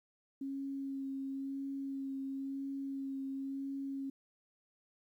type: tone with vibrato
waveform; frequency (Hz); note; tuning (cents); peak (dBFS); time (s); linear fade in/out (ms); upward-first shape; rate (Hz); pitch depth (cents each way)
sine; 272.3; C#4; -31; -37; 0.41-4.1; 5; sine; 0.97; 14
effects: 12-bit